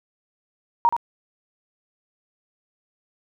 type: tone with echo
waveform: sine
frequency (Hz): 940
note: A#5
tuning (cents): +14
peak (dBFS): -13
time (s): 0.85-0.89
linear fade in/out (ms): 0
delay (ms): 75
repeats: 1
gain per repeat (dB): -7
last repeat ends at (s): 0.965
effects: none